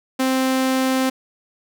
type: tone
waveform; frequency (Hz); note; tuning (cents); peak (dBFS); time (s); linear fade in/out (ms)
sawtooth; 261.6; C4; 0; -13; 0.19-1.1; 10
effects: none